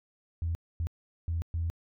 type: tone bursts at uneven times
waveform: sine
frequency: 83.4 Hz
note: E2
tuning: 21 cents sharp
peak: -27 dBFS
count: 4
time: 0.42-0.55 / 0.8-0.87 / 1.28-1.42 / 1.54-1.7 s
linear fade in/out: 0 ms
effects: tanh soft clip ceiling -23 dBFS